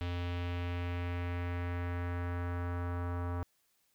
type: tone with low-pass filter sweep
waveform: square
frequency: 87.7 Hz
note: F2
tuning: 8 cents sharp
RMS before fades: -36 dBFS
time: 0.01-3.43 s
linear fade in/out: 0 ms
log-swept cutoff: 3300 to 1200 Hz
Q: 2
effects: white hiss -74 dBFS RMS until 3.94 s